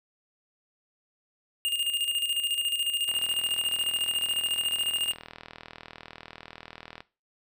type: tone with tremolo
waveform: square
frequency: 2826 Hz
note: F7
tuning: 20 cents sharp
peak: -25 dBFS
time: 1.65-5.12 s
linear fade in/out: 0 ms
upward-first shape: square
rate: 14 Hz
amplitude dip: 60%
type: click train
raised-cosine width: 0.3 ms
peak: -24 dBFS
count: 158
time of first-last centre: 3.09-7.005 s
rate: 40.1 Hz
effects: noise-tail reverb RT60 0.3 s tail -18 dB re dry